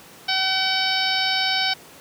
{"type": "harmonic tone", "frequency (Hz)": 760, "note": "F#5", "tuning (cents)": 46, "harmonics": [1, 2, 3, 4, 5, 6, 7], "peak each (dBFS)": [-27, -27, -27, -27, -27, -27, -27], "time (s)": [0.28, 1.74], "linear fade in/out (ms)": 10, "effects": ["pink hiss -45 dBFS RMS until 2 s", "high-pass 150 Hz 12 dB/octave"]}